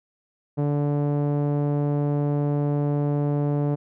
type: tone with low-pass filter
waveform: sawtooth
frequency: 145.3 Hz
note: D3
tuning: 18 cents flat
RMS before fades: -23 dBFS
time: 0.57-3.76 s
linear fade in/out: 20 ms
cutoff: 600 Hz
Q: 1
effects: none